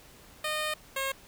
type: tone pair in turn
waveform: 10% pulse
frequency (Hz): 613 / 539.8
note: D#5 / C#5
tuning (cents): -26 / -46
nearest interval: major second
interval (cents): 220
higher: first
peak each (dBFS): -21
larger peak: neither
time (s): 0.44-0.74 / 0.96-1.12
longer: first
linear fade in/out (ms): 5
effects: pink hiss -54 dBFS RMS until 1.27 s